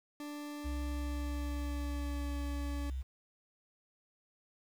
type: tone with pitch glide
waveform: 40% pulse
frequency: 293.7 to 286.3 Hz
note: D4 to D4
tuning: 0 to -44 cents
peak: -40 dBFS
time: 0.2-2.9 s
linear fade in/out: 2 ms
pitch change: -44 cents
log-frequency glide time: 0.81-2.38 s
type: tone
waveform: sine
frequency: 65.41 Hz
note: C2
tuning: in tune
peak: -35 dBFS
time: 0.64-3.03 s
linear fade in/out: 20 ms
effects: 10-bit

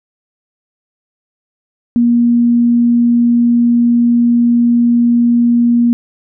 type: tone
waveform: sine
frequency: 237.7 Hz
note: A#3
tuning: 34 cents sharp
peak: -7 dBFS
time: 1.96-5.93 s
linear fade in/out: 0 ms
effects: none

